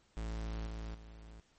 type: tone with level steps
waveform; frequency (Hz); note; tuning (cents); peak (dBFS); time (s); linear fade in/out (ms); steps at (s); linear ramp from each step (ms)
45% pulse; 55; A1; 0; -37 / -40 / -50; 0.17-1.4; 0; 0.66 / 0.94; 10
effects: pink hiss -70 dBFS RMS until 1.58 s + MP3 32 kbps